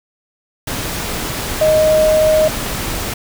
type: tone in noise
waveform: sine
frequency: 622.3 Hz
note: D#5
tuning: in tune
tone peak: -9 dBFS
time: 1.61-2.48 s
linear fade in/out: 5 ms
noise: pink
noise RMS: -22 dBFS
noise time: 0.67-3.14 s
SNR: +10 dB
effects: none